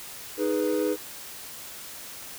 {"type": "chord", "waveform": "triangle", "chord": "G# minor", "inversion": "second", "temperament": "equal", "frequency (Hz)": [311.1, 415.3, 493.9], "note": ["D#4", "G#4", "B4"], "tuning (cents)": [0, 0, 0], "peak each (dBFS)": -25, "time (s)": [0.37, 0.97], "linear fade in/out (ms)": 50, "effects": ["tanh soft clip ceiling -14 dBFS", "white hiss -41 dBFS RMS until 2.38 s"]}